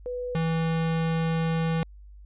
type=tone pair in turn; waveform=sine / square; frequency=494.3 / 163.25 Hz; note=B4 / E3; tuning=+1 / -17 cents; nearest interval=octave + perfect fifth; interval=1918 cents; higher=first; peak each=-29 / -24 dBFS; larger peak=second; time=0.06-0.35 / 0.35-1.83 s; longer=second; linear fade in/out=0 ms; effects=added 50 Hz sine -44 dBFS peak until 2.25 s + resampled to 8000 Hz